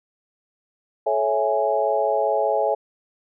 sine chord, A major seventh, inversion none, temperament equal with one note detuned, 432.2 / 554.4 / 659.3 / 830.6 Hz, A4 / C#5 / E5 / G#5, -31 / 0 / 0 / 0 cents, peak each -25 / -23 / -23 / -24 dBFS, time 1.06-2.75 s, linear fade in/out 10 ms, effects none

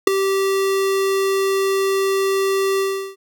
square tone with ADSR envelope, 388.8 Hz, G4, 14 cents flat, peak -4 dBFS, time 0.07-3.16 s, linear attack 5 ms, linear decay 5 ms, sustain -13 dB, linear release 370 ms, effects none

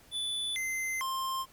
square tone with pitch steps, 3478 / 2070 / 1055 Hz, A7 / C7 / C6, -21 / -19 / +14 cents, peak -32 dBFS, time 0.11-1.46 s, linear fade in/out 50 ms, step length 450 ms, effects pink hiss -59 dBFS RMS until 1.52 s

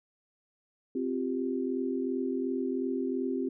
sine chord, C suspended fourth, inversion none, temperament equal, 261.6 / 349.2 / 392 Hz, C4 / F4 / G4, 0 / 0 / 0 cents, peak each -31 / -35 / -34 dBFS, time 0.95-3.49 s, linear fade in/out 5 ms, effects none

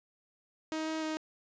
sawtooth tone with pitch steps, 315.1 / 317 / 313.1 Hz, D#4 / D#4 / D#4, +22 / +32 / +11 cents, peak -29 dBFS, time 0.72-1.17 s, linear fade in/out 0 ms, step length 150 ms, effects resampled to 16000 Hz + 10-bit

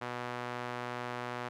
sawtooth tone with band-pass filter, 122.4 Hz, B2, 15 cents flat, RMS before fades -39 dBFS, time 0.01-1.49 s, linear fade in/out 10 ms, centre 1200 Hz, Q 0.83, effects none

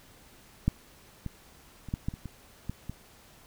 clicks, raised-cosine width 5 ms, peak -11 / -22 / -28 / -17 / -17 / -27 / -26 / -20 / -23 dBFS, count 9, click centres 0.68 / 1.263 / 1.887 / 1.939 / 2.085 / 2.139 / 2.257 / 2.696 / 2.896 s, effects pink hiss -56 dBFS RMS until 3.46 s

